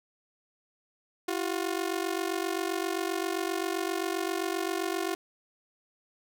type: ring-modulated tone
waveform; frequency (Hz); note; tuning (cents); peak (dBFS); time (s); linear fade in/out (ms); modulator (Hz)
sawtooth; 358.1; F4; +43; -22; 1.28-5.15; 2; 23.8
effects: none